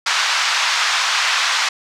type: band-pass noise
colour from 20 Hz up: pink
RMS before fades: -18 dBFS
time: 0.06-1.69 s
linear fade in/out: 5 ms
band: 1000 to 6100 Hz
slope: 24 dB/octave
effects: none